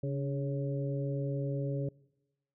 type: harmonic tone with a mistuned harmonic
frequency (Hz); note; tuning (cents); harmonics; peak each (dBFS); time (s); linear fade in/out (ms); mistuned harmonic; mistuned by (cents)
138.59; C#3; 0; 1 / 2 / 3 / 4; -32 / -40 / -40 / -40; 0.03-1.89; 5; 2; +66
effects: noise-tail reverb RT60 1.0 s tail -24 dB re dry